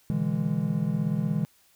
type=chord; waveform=triangle; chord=E dominant seventh; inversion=second; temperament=just; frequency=123.61 / 148.33 / 164.81 / 206 Hz; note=B2 / D3 / E3 / G#3; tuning=+2 / +18 / 0 / -14 cents; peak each=-32 / -28 / -26 / -27 dBFS; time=0.1-1.45 s; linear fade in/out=0 ms; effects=white hiss -62 dBFS RMS until 1.75 s